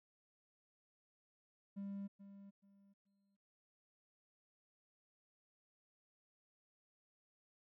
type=tone with echo; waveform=triangle; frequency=198.6 Hz; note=G3; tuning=23 cents sharp; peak=-40 dBFS; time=1.76-2.08 s; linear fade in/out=20 ms; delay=430 ms; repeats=3; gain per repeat=-12 dB; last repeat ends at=3.37 s; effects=tanh soft clip ceiling -36 dBFS